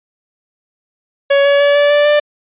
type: tone with pitch steps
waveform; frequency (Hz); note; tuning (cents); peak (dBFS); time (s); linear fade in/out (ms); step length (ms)
45% pulse; 560 / 566.2 / 572.4 / 578.7 / 585.1 / 591.6; C#5 / C#5 / D5 / D5 / D5 / D5; +18 / +37 / -45 / -26 / -7 / +13; -8; 1.3-2.2; 10; 150
effects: resampled to 8000 Hz